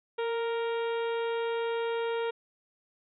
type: harmonic tone with a mistuned harmonic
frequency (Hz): 466.2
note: A#4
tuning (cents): 0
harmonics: 1 / 2 / 3 / 4 / 5 / 6 / 7 / 8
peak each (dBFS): -29 / -37 / -41 / -46 / -46 / -48 / -48 / -51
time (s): 0.18-2.31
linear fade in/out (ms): 10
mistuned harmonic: 1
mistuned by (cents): -21
effects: none